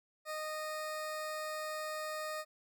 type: tone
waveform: 20% pulse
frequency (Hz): 618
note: D#5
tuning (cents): -12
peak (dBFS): -33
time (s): 0.25-2.45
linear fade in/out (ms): 50
effects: none